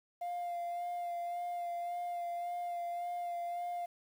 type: tone with vibrato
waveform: sine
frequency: 698.5 Hz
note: F5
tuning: in tune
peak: -33 dBFS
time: 0.21-3.86 s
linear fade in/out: 10 ms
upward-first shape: sine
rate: 1.8 Hz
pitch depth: 15 cents each way
effects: tanh soft clip ceiling -35 dBFS + 10-bit